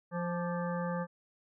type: harmonic tone with a mistuned harmonic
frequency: 174.61 Hz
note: F3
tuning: in tune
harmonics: 1 / 3 / 5 / 7 / 9 / 10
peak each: -34 / -37 / -42 / -42 / -47 / -49 dBFS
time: 0.11-1.07 s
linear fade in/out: 50 ms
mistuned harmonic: 7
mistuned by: -56 cents
effects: none